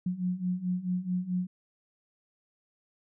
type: beating tone pair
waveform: sine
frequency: 178.4 / 183 Hz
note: F3 / F#3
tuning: +37 / -19 cents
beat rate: 4.6 Hz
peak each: -33 / -30 dBFS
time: 0.06-1.47 s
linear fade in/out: 5 ms
effects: none